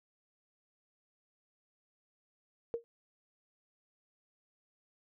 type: tone with exponential decay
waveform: sine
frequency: 466.2 Hz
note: A#4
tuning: in tune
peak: -28 dBFS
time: 2.74-2.84 s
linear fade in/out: 0 ms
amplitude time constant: 21 ms
effects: none